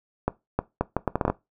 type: accelerating click train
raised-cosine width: 1 ms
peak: -8 dBFS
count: 10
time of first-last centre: 0.28-1.3 s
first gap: 310 ms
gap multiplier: 0.71
effects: noise-tail reverb RT60 0.2 s tail -19 dB re dry